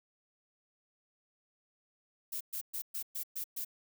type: noise bursts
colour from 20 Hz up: violet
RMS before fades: -38 dBFS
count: 7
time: 2.32-3.649 s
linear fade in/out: 10 ms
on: 87 ms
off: 120 ms
effects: none